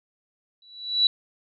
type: tone with exponential growth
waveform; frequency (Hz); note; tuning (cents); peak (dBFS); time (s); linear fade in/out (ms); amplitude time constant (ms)
sine; 3937; B7; -6; -13; 0.62-1.07; 2; 96
effects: none